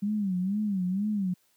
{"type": "tone with vibrato", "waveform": "sine", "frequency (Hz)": 196, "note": "G3", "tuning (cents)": 0, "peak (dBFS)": -25, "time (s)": [0.02, 1.34], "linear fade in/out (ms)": 10, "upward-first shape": "sine", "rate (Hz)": 2.1, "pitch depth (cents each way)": 150, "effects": ["white hiss -68 dBFS RMS until 1.56 s", "high-pass 100 Hz 12 dB/octave"]}